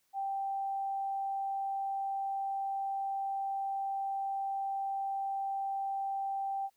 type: tone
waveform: sine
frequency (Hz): 784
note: G5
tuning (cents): 0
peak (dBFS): -32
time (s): 0.13-6.7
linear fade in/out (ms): 50
effects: white hiss -75 dBFS RMS until 6.76 s